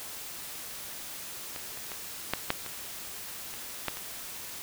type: clicks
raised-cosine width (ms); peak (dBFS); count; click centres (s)
0.3; -22 / -26 / -22 / -10 / -9 / -22 / -26 / -12 / -24; 9; 1.562 / 1.774 / 1.918 / 2.336 / 2.504 / 2.663 / 3.539 / 3.883 / 3.971
effects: white hiss -41 dBFS RMS until 4.62 s